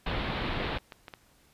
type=low-pass noise; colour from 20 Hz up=pink; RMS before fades=-32 dBFS; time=0.06-0.78 s; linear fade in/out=5 ms; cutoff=4000 Hz; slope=48 dB/octave
type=clicks; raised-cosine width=0.3 ms; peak=-26 dBFS; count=6; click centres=0.463 / 0.535 / 0.785 / 0.922 / 1.082 / 1.138 s
effects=pink hiss -63 dBFS RMS until 1.53 s + resampled to 32000 Hz